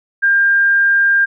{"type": "tone", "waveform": "sine", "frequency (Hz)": 1600, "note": "G6", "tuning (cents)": 35, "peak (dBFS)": -9, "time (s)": [0.22, 1.26], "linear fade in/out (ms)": 20, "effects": []}